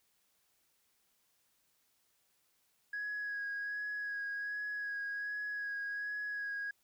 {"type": "tone with vibrato", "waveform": "sine", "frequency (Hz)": 1661.2, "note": "G#6", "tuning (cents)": 0, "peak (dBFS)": -35, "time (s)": [2.93, 6.71], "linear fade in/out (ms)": 5, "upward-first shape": "sine", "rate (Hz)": 1.3, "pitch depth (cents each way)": 18, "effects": ["tanh soft clip ceiling -33 dBFS", "white hiss -75 dBFS RMS until 6.83 s"]}